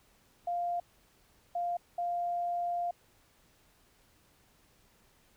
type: tone bursts at uneven times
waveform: sine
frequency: 698.5 Hz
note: F5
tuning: in tune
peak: -30 dBFS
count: 3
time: 0.47-0.8 / 1.55-1.77 / 1.98-2.91 s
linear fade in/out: 5 ms
effects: pink hiss -66 dBFS RMS until 5.36 s